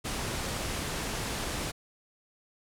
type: low-pass noise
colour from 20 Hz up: pink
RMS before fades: -34 dBFS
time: 0.04-1.72 s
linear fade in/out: 20 ms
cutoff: 11000 Hz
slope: 24 dB/octave
effects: none